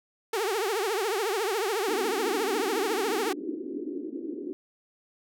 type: tone with vibrato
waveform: sawtooth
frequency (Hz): 415.3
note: G#4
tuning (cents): 0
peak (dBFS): -22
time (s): 0.33-3.33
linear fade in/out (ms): 5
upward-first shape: triangle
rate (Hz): 14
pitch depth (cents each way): 240
type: band-pass noise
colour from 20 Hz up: pink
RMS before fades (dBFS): -35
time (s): 1.88-4.53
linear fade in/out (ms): 0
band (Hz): 280 to 370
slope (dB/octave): 48
effects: none